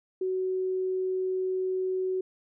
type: tone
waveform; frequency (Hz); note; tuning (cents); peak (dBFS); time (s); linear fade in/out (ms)
sine; 373.5; F#4; +16; -26; 0.21-2.21; 5
effects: none